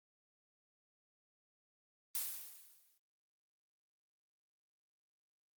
blue noise with exponential decay, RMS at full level -36 dBFS, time 2.15-2.98 s, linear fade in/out 1 ms, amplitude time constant 180 ms, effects Opus 24 kbps

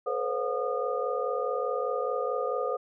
sine tone cluster, 433.1 / 497.3 / 542 / 720 / 1222 Hz, A4 / B4 / C#5 / F#5 / D#6, -27 / +12 / -39 / -47 / -32 cents, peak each -34 / -31 / -33 / -37 / -34 dBFS, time 0.06-2.77 s, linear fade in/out 10 ms, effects none

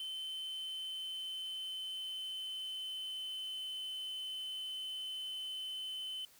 triangle tone with pitch glide, 3069 to 3048 Hz, G7 to G7, -37 to -49 cents, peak -38 dBFS, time 0-6.25 s, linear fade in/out 2 ms, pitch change -12 cents, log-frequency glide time 0.33-3.76 s, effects white hiss -63 dBFS RMS until 6.39 s

